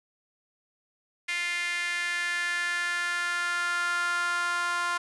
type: tone with high-pass filter sweep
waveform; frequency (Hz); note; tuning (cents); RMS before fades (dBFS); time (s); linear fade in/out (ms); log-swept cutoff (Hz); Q
sawtooth; 349.2; F4; 0; -29; 1.28-4.98; 10; 2100 to 1200; 4.6
effects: resampled to 24000 Hz